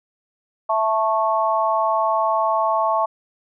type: chord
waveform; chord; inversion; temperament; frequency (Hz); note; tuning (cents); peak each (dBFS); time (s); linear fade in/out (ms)
sine; A major; second; just; 660 / 880 / 1100; E5 / A5 / C#6; +2 / 0 / -14; -21; 0.69-3.06; 10
effects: none